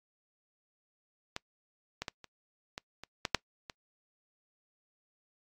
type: clicks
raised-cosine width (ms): 0.2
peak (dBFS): -18 / -18 / -19 / -30 / -21 / -26 / -13 / -6 / -24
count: 9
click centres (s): 1.364 / 2.02 / 2.082 / 2.243 / 2.779 / 3.036 / 3.252 / 3.347 / 3.698
effects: noise-tail reverb RT60 0.1 s tail -25 dB re dry + AAC 48 kbps